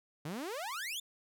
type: exponential sweep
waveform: sawtooth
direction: up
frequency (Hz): 140 to 3656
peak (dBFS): -34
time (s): 0.25-1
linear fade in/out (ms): 5
effects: none